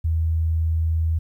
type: tone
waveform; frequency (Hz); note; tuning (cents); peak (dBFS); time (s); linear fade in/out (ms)
sine; 81; E2; -30; -18; 0.04-1.19; 10
effects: 10-bit